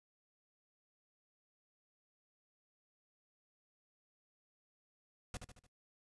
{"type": "noise with echo", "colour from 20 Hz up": "pink", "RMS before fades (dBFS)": -42, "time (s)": [5.34, 5.37], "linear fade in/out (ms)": 2, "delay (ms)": 74, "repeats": 4, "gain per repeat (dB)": -6, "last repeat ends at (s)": 5.666, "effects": ["noise-tail reverb RT60 0.1 s tail -21 dB re dry", "resampled to 24000 Hz"]}